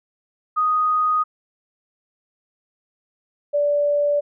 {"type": "tone pair in turn", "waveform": "sine", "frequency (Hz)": [1244.5, 581.6], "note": ["D#6", "D5"], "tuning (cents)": [0, -17], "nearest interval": "octave + minor second", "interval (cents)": 1317, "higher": "first", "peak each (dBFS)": -16, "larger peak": "neither", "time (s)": [[0.56, 1.24], [3.53, 4.21]], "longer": "neither", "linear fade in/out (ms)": 20, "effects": []}